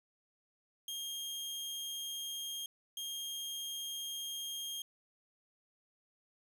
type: tone bursts at uneven times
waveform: sawtooth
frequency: 3225 Hz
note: G7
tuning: 48 cents sharp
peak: -36 dBFS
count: 2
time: 0.88-2.66 / 2.97-4.82 s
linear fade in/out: 2 ms
effects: none